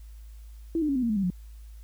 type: tone with pitch steps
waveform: sine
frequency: 329.6 / 302.2 / 277.2 / 254.2 / 233.1 / 213.7 / 195.98 / 179.72 Hz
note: E4 / D4 / C#4 / C4 / A#3 / G#3 / G3 / F3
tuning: 0 / +50 / 0 / -50 / 0 / +50 / 0 / +50 cents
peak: -23 dBFS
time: 0.75-1.302 s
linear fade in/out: 2 ms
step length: 69 ms
effects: added 54 Hz sine -42 dBFS peak until 1.83 s + white hiss -63 dBFS RMS until 1.83 s